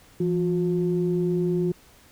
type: tone pair together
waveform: sine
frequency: 170.01 / 359.1 Hz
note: F3 / F4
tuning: -46 / +48 cents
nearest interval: octave + minor second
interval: 1294 cents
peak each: -23 dBFS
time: 0.2-1.72 s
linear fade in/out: 5 ms
effects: tanh soft clip ceiling -13 dBFS + pink hiss -54 dBFS RMS until 2.11 s